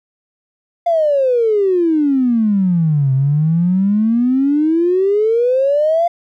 triangle exponential two-way sweep, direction down then up, 698.5 to 130.81 to 698.5 Hz, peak -7 dBFS, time 0.86-6.08 s, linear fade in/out 10 ms, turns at 3.13 s, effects tanh soft clip ceiling -9 dBFS

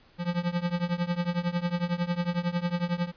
square tone with tremolo, 174.61 Hz, F3, in tune, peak -23 dBFS, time 0.18-3.12 s, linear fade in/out 50 ms, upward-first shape triangle, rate 11 Hz, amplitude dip 95%, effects pink hiss -59 dBFS RMS until 3.16 s + resampled to 11025 Hz

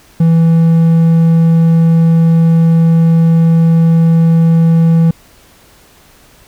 triangle tone, 164.81 Hz, E3, in tune, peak -3 dBFS, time 0.2-5.11 s, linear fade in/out 5 ms, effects pink hiss -44 dBFS RMS until 6.47 s

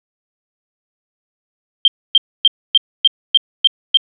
sine tone bursts, 3166 Hz, G7, 17 cents sharp, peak -5 dBFS, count 8, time 1.85-3.972 s, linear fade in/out 2 ms, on 29 ms, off 270 ms, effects none

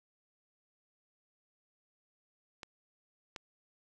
clicks, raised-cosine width 0.2 ms, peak -26 / -24 dBFS, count 2, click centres 2.632 / 3.362 s, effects none

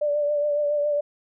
sine tone with vibrato, 587.3 Hz, D5, in tune, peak -20 dBFS, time 0.01-1.01 s, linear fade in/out 10 ms, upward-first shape triangle, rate 7.2 Hz, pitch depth 35 cents each way, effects none

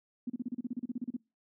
sine tone bursts, 244.3 Hz, B3, 19 cents flat, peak -31 dBFS, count 15, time 0.27-1.166 s, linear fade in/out 5 ms, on 28 ms, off 34 ms, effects noise-tail reverb RT60 0.3 s tail -26 dB re dry + high-pass 150 Hz 12 dB/octave

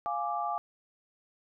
sine chord, D diminished, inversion first, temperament equal, 698.5 / 830.6 / 1174.7 Hz, F5 / Ab5 / D6, 0 / 0 / 0 cents, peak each -34 dBFS, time 0.06-0.58 s, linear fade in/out 0 ms, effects none

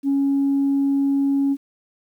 sine tone, 277.2 Hz, C#4, in tune, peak -15 dBFS, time 0.03-1.57 s, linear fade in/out 50 ms, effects tanh soft clip ceiling -13 dBFS + 9-bit

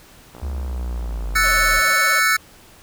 click train, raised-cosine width 1 ms, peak -25 dBFS, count 97, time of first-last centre 0.35-1.934 s, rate 60.6 Hz
triangle linear sweep, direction down, 72 to 36.71 Hz, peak -21 dBFS, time 0.42-1.8 s, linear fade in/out 10 ms
square chord, F# minor seventh, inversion third, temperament equal, 1318.5 / 1480 / 1760 / 2217 Hz, E6 / F#6 / A6 / C#7, 0 / 0 / 0 / 0 cents, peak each -21 dBFS, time 1.35-2.37 s, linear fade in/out 10 ms
sawtooth tone with vibrato, 587.3 Hz, D5, in tune, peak -25 dBFS, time 1.43-2.2 s, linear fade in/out 10 ms, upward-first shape square, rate 18 Hz, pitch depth 110 cents each way
effects pink hiss -47 dBFS RMS until 2.82 s

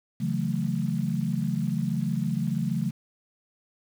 sine chord, F# minor seventh, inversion second, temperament equal, 138.59 / 164.81 / 185 / 220 Hz, C#3 / E3 / F#3 / A3, 0 / 0 / 0 / 0 cents, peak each -30 dBFS, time 0.2-2.91 s, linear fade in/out 10 ms, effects 8-bit

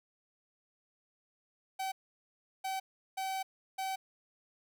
45% pulse tone bursts at uneven times, 766 Hz, G5, 40 cents flat, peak -34 dBFS, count 4, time 1.79-1.92 / 2.64-2.8 / 3.17-3.43 / 3.78-3.96 s, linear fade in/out 10 ms, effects none

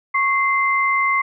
sine tone pair together, 1100 / 2077 Hz, C#6 / C7, -14 / -13 cents, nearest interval major seventh, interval 1101 cents, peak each -18 dBFS, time 0.14-1.22 s, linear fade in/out 10 ms, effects none

